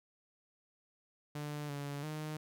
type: tone with pitch steps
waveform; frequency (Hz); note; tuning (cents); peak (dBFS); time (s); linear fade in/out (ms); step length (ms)
sawtooth; 148 / 142.8 / 153.7; D3 / D3 / D#3; +14 / -48 / -21; -35; 1.35-2.37; 5; 340
effects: none